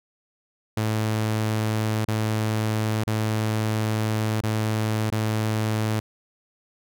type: tone with dropouts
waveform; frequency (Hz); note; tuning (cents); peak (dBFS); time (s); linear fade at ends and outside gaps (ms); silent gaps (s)
sawtooth; 108.9; A2; -17; -18; 0.77-6; 5; 2.05-2.081 / 3.038-3.071 / 4.411-4.435 / 5.102-5.121
effects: none